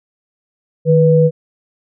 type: tone pair together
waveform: sine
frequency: 155.56 / 490.5 Hz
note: D#3 / B4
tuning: 0 / -12 cents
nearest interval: octave + minor sixth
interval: 1988 cents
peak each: -10 dBFS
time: 0.85-1.31 s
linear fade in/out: 50 ms
effects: none